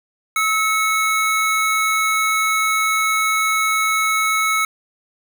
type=tone pair together; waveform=square; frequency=1295.3 / 2201 Hz; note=E6 / C#7; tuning=-31 / -13 cents; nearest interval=major sixth; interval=918 cents; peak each=-19 / -20 dBFS; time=0.36-4.65 s; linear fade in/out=2 ms; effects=none